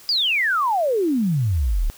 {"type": "exponential sweep", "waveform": "sine", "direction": "down", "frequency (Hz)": [4978, 32.7], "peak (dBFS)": -17, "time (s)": [0.09, 1.9], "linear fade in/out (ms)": 0, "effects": ["white hiss -46 dBFS RMS until 1.97 s"]}